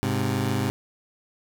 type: tone pair together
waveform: 20% pulse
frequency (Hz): 103.18 / 130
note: G#2 / C3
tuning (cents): -11 / -11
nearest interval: major third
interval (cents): 400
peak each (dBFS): -21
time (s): 0.03-0.7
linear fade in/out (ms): 0
effects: none